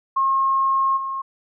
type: tone with level steps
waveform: sine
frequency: 1077 Hz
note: C6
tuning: 50 cents sharp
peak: -16 / -24 dBFS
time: 0.16-1.22 s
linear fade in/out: 10 ms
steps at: 0.96 s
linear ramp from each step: 20 ms
effects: none